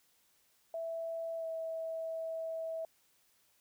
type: tone with pitch glide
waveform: sine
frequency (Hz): 659.3 to 650.6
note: E5 to E5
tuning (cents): 0 to -23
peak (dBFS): -36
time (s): 0.74-2.85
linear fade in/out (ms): 2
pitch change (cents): -23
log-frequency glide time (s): 1.37-1.46
effects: white hiss -71 dBFS RMS until 3.6 s